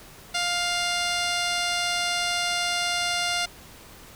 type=tone with low-pass filter; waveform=10% pulse; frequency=702 Hz; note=F5; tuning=9 cents sharp; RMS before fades=-26 dBFS; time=0.34-3.46 s; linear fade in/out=10 ms; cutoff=7100 Hz; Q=5.1; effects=pink hiss -47 dBFS RMS until 4.15 s